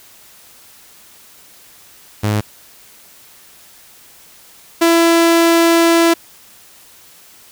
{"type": "tone pair in turn", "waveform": "sawtooth", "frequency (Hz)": [105.4, 334.6], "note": ["G#2", "E4"], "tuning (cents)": [26, 26], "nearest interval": "octave + minor sixth", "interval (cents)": 2000, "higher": "second", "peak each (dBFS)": [-10, -5], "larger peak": "second", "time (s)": [[2.23, 2.41], [4.81, 6.14]], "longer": "second", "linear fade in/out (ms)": 10, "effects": ["white hiss -44 dBFS RMS until 7.51 s"]}